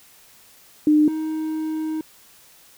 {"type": "tone pair in turn", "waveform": ["sine", "triangle"], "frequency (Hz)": [302.5, 314], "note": ["D#4", "D#4"], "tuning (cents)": [-49, 16], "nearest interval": "minor second", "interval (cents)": 65, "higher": "second", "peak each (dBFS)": [-12, -21], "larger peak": "first", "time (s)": [[0.87, 1.08], [1.08, 2.01]], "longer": "second", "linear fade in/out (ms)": 2, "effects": ["white hiss -51 dBFS RMS until 2.77 s"]}